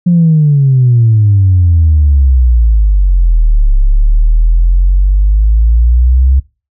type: exponential two-way sweep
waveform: sine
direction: down then up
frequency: 178.4 to 34 to 67.2 Hz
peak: -3 dBFS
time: 0.06-6.4 s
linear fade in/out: 10 ms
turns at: 3.76 s
effects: noise-tail reverb RT60 0.3 s tail -23 dB re dry + tanh soft clip ceiling 0 dBFS